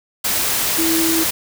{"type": "tone in noise", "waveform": "sine", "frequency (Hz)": 327.1, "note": "E4", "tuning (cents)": -13, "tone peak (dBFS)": -17, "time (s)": [0.78, 1.24], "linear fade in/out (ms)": 10, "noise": "white", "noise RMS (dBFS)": -19, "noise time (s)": [0.24, 1.31], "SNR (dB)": -1, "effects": []}